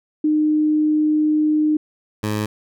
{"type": "tone pair in turn", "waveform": ["sine", "15% pulse"], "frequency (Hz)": [305.4, 106.24], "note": ["D#4", "G#2"], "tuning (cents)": [-32, 40], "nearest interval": "octave + tritone", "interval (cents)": 1828, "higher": "first", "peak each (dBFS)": -14, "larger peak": "neither", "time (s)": [[0.24, 1.77], [2.23, 2.46]], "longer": "first", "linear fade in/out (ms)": 5, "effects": []}